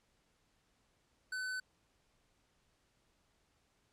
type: tone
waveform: square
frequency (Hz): 1511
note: F#6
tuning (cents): +36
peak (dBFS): -38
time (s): 1.32-1.6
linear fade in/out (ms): 5
effects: pink hiss -75 dBFS RMS until 3.92 s + low-pass 9000 Hz 12 dB/octave